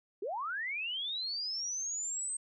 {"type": "linear sweep", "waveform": "sine", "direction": "up", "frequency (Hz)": [354.2, 8372], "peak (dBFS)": -34, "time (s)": [0.22, 2.37], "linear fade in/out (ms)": 5, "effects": []}